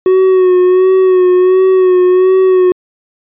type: tone with vibrato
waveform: triangle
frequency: 370 Hz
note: F#4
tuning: in tune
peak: -3 dBFS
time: 0.06-2.72 s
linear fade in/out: 2 ms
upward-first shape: sine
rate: 1.4 Hz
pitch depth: 35 cents each way
effects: resampled to 8000 Hz